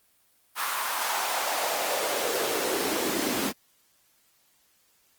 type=noise with high-pass filter sweep; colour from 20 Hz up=pink; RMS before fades=-28 dBFS; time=0.55-3.53 s; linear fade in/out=50 ms; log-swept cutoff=1200 to 240 Hz; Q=2.4; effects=white hiss -65 dBFS RMS until 5.18 s + Opus 24 kbps